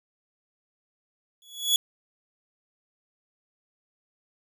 sawtooth tone with exponential growth, 3384 Hz, G#7, 32 cents sharp, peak -13 dBFS, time 1.42-1.76 s, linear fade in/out 1 ms, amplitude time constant 73 ms, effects none

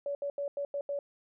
sine tone bursts at uneven times, 568 Hz, C#5, 42 cents sharp, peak -31 dBFS, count 6, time 0.06-0.15 / 0.22-0.3 / 0.38-0.48 / 0.57-0.65 / 0.74-0.81 / 0.89-0.99 s, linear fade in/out 2 ms, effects none

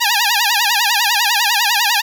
10% pulse tone with vibrato, 880 Hz, A5, in tune, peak -4 dBFS, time 0-2.02 s, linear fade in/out 20 ms, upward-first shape sine, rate 10 Hz, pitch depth 170 cents each way, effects none

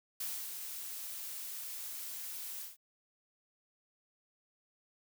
blue noise with ADSR envelope, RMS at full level -38 dBFS, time 0.2-2.77 s, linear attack 6 ms, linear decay 270 ms, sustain -5 dB, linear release 160 ms, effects none

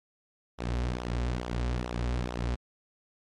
sawtooth tone with flanger, 60.5 Hz, B1, 35 cents flat, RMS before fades -31 dBFS, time 0.58-2.56 s, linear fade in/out 20 ms, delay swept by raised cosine 0.43 to 6.43 ms, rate 2.3 Hz, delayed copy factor -0.65, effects low-pass 6000 Hz 12 dB/octave + MP3 64 kbps

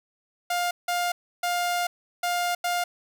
sawtooth tone bursts at uneven times, 705 Hz, F5, 16 cents sharp, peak -20 dBFS, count 5, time 0.5-0.71 / 0.88-1.12 / 1.43-1.87 / 2.23-2.55 / 2.64-2.84 s, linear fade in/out 5 ms, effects none

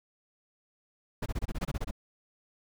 brown noise bursts, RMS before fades -31 dBFS, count 11, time 1.22-1.911 s, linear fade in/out 10 ms, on 41 ms, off 24 ms, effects none

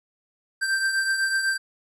square beating tone pair, 1568 / 1576 Hz, G6 / G6, 0 / +9 cents, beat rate 8 Hz, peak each -23 / -31 dBFS, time 0.61-1.58 s, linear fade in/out 20 ms, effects resampled to 24000 Hz

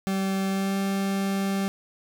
40% pulse tone with pitch glide, 193.1 to 195.57 Hz, G3 to G3, -26 to -4 cents, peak -23 dBFS, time 0.07-1.68 s, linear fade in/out 0 ms, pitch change +22 cents, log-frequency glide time 0.48-0.77 s, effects none

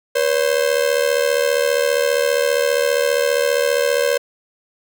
45% pulse ring-modulated tone, 523.3 Hz, C5, in tune, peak -12 dBFS, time 0.15-4.18 s, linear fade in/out 10 ms, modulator 37.5 Hz, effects none

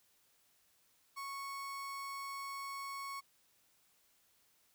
35% pulse tone, 1105 Hz, C#6, 6 cents flat, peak -40 dBFS, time 1.16-3.21 s, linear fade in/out 20 ms, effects white hiss -72 dBFS RMS until 4.74 s

